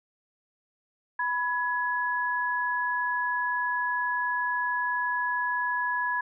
sine tone pair together, 987.8 / 1681.5 Hz, B5 / G#6, 0 / +21 cents, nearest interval major sixth, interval 921 cents, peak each -28 dBFS, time 1.19-6.21 s, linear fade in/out 5 ms, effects none

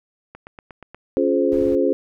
click train, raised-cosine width 0.5 ms, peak -23 dBFS, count 6, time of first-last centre 0.35-0.946 s, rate 8.39 Hz
sine chord, Db major seventh, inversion none, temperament equal with one note detuned, 277.2 / 349.2 / 423.8 / 523.3 Hz, Db4 / F4 / Ab4 / C5, 0 / 0 / +35 / 0 cents, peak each -21 dBFS, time 1.17-1.93 s, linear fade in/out 0 ms
brown noise, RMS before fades -36 dBFS, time 1.52-1.75 s, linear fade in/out 0 ms
effects none

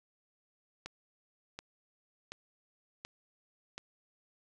click train, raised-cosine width 0.2 ms, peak -24 dBFS, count 5, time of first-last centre 0.86-3.78 s, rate 1.37 Hz, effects none

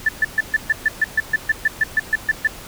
sine tone bursts, 1760 Hz, A6, in tune, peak -12 dBFS, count 16, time 0.06-2.474 s, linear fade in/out 5 ms, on 29 ms, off 130 ms, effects pink hiss -37 dBFS RMS until 2.67 s

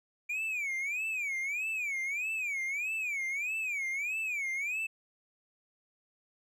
triangle tone with vibrato, 2358 Hz, D7, 6 cents sharp, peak -30 dBFS, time 0.29-4.87 s, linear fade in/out 10 ms, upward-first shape sine, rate 1.6 Hz, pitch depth 200 cents each way, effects none

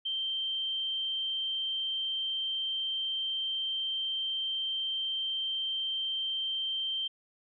sine tone, 3136 Hz, G7, in tune, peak -30 dBFS, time 0.05-7.08 s, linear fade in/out 10 ms, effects none

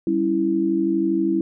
sine chord, C# diminished, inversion second, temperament equal, 196 / 277.2 / 329.6 Hz, G3 / C#4 / E4, 0 / 0 / 0 cents, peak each -25 / -25 / -19 dBFS, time 0.07-1.41 s, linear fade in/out 2 ms, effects none

